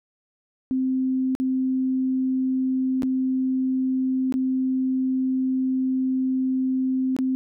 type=tone with dropouts; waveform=sine; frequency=260.3 Hz; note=C4; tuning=9 cents flat; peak=-20 dBFS; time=0.71-7.35 s; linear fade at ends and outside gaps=0 ms; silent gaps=1.351-1.4 / 3.022-3.032 / 4.324-4.34 / 7.165-7.188 s; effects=none